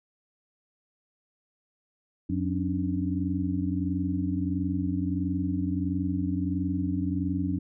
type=tone cluster; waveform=sine; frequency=88.8 / 180.5 / 271.4 / 292.9 Hz; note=F2 / F#3 / C#4 / D4; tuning=+29 / -43 / -36 / -5 cents; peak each=-31 dBFS; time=2.29-7.59 s; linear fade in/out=10 ms; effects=none